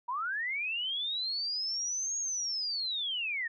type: linear two-way sweep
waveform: sine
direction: up then down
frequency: 932.3 to 6645 to 1781 Hz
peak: -31 dBFS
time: 0.08-3.48 s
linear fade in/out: 10 ms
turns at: 2.18 s
effects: none